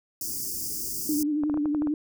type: band-stop noise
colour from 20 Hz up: white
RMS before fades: -32 dBFS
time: 0.21-1.23 s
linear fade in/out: 2 ms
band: 420 to 4800 Hz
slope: 96 dB/octave
type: tone with vibrato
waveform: sine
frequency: 298.3 Hz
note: D4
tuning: 27 cents sharp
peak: -23 dBFS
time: 1.09-1.94 s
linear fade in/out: 2 ms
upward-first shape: sine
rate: 11 Hz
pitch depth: 55 cents each way
type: clicks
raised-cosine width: 1 ms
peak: -22 dBFS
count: 8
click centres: 1.436 / 1.498 / 1.542 / 1.574 / 1.657 / 1.748 / 1.821 / 1.872 s
effects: none